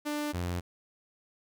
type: tone pair in turn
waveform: sawtooth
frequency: 296.4 / 88.17 Hz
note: D4 / F2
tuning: +16 / +17 cents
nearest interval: octave + major sixth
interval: 2099 cents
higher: first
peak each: -27 dBFS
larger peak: neither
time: 0.05-0.33 / 0.33-0.61 s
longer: neither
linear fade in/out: 20 ms
effects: none